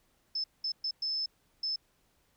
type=tone bursts at uneven times; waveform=sine; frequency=5250 Hz; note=E8; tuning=8 cents flat; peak=-30 dBFS; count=5; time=0.35-0.44 / 0.64-0.72 / 0.84-0.91 / 1.02-1.26 / 1.63-1.76 s; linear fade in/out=5 ms; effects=pink hiss -71 dBFS RMS until 2.36 s